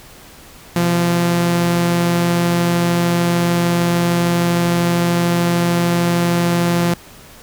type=tone pair together; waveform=sawtooth; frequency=126.1 / 172.55 Hz; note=B2 / F3; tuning=+36 / -21 cents; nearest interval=perfect fourth; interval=543 cents; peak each=-21 / -10 dBFS; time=0.76-6.94 s; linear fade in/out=2 ms; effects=pink hiss -41 dBFS RMS until 7.42 s